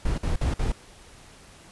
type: noise bursts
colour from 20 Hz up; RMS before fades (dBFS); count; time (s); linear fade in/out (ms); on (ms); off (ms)
brown; -24; 4; 0.05-0.72; 5; 130; 50
effects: pink hiss -50 dBFS RMS until 1.71 s + resampled to 24000 Hz